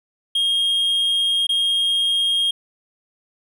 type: tone with dropouts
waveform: triangle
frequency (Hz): 3242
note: G#7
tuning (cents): -42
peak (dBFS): -15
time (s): 0.35-2.51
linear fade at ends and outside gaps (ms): 5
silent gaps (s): 1.469-1.491
effects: none